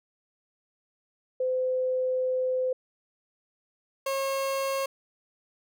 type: tone pair in turn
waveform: sine / 30% pulse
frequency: 512 / 542.4 Hz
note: C5 / C#5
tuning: -38 / -38 cents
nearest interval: minor second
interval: 100 cents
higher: second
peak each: -24 dBFS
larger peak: neither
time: 1.4-2.73 / 4.06-4.86 s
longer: first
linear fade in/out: 5 ms
effects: none